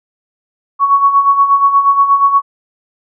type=tone with tremolo; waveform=sine; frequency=1115 Hz; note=C#6; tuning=10 cents sharp; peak=-4 dBFS; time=0.79-2.42 s; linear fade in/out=50 ms; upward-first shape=sine; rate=8.4 Hz; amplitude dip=65%; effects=none